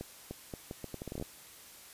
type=accelerating click train; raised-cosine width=2 ms; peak=-26 dBFS; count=14; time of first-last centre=0.01-1.225 s; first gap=300 ms; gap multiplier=0.76; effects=white hiss -53 dBFS RMS until 1.93 s + resampled to 32000 Hz